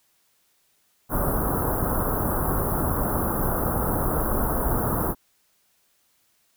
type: band-stop noise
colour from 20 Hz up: pink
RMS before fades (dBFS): -24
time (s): 1.09-5.15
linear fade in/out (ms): 50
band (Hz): 1400 to 11000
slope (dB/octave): 48
effects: white hiss -66 dBFS RMS until 6.56 s